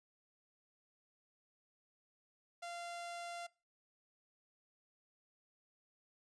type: tone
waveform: sawtooth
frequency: 691 Hz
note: F5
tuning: 19 cents flat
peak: -40 dBFS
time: 2.62-3.47 s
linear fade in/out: 10 ms
effects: noise-tail reverb RT60 0.3 s tail -22 dB re dry + resampled to 22050 Hz